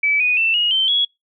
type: tone with pitch steps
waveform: sine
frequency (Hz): 2300 / 2479 / 2673 / 2881 / 3106 / 3348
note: D7 / D#7 / E7 / F#7 / G7 / G#7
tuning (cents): -37 / -7 / +23 / -47 / -17 / +13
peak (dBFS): -14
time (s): 0.03-1.05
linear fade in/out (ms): 5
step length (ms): 170
effects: noise-tail reverb RT60 0.2 s tail -26 dB re dry